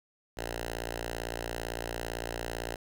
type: tone with notch filter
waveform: 5% pulse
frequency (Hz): 57.8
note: A#1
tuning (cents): -14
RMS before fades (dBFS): -37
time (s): 0.37-2.76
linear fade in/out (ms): 5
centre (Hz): 190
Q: 0.62
effects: none